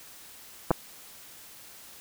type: clicks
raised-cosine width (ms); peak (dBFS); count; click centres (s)
1; -8; 2; 0.707 / 0.713
effects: white hiss -49 dBFS RMS until 2 s